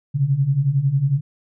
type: beating tone pair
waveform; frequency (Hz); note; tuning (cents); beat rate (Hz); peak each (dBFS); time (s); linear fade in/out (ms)
sine; 130.9 / 141.9; C3 / C#3; +1 / +41; 11; -21 / -17; 0.14-1.21; 20
effects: none